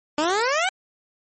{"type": "exponential sweep", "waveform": "15% pulse", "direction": "up", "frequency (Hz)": [290.1, 784], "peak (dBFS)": -13, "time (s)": [0.18, 0.69], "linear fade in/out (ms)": 2, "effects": ["MP3 32 kbps"]}